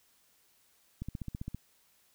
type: click train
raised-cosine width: 5 ms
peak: -25 dBFS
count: 9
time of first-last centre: 1.02-1.546 s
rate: 15.2 Hz
effects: white hiss -68 dBFS RMS until 2.14 s